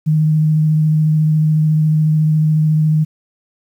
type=tone with vibrato; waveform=sine; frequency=155 Hz; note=D#3; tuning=6 cents flat; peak=-10 dBFS; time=0.06-3.05 s; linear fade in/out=20 ms; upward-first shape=sine; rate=14 Hz; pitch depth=14 cents each way; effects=8-bit